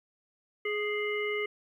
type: harmonic tone with a mistuned harmonic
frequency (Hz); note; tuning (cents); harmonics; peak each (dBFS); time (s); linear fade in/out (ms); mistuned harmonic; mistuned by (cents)
418.8; G#4; +15; 1 / 3 / 5 / 7; -31 / -41 / -33 / -42; 0.65-1.46; 5; 3; -24
effects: 11-bit